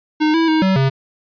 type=tone with pitch steps; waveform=square; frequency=307.3 / 327.6 / 315.2 / 190.2 / 134.7 Hz; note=D#4 / E4 / D#4 / F#3 / C#3; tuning=-21 / -11 / +23 / +48 / -49 cents; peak=-13 dBFS; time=0.2-0.9 s; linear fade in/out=20 ms; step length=140 ms; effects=resampled to 11025 Hz